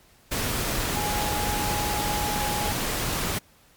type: tone in noise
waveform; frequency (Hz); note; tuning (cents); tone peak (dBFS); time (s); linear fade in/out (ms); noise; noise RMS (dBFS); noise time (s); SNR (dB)
sine; 833; G#5; +5; -29; 0.95-2.72; 10; pink; -27; 0.31-3.39; -5
effects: pink hiss -57 dBFS RMS until 3.76 s + MP3 96 kbps